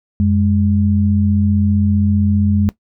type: tone pair together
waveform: sine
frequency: 90.8 / 206.1 Hz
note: F#2 / G#3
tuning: -32 / -13 cents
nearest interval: octave + major second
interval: 1419 cents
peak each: -14 dBFS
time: 0.2-2.69 s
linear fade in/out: 0 ms
effects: noise-tail reverb RT60 0.1 s tail -17 dB re dry